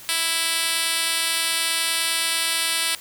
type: tone with band-pass filter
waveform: 5% pulse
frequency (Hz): 329.6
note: E4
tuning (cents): 0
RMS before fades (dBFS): -23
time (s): 0.09-2.95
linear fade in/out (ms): 0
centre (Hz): 8400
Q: 0.59
effects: white hiss -42 dBFS RMS until 3 s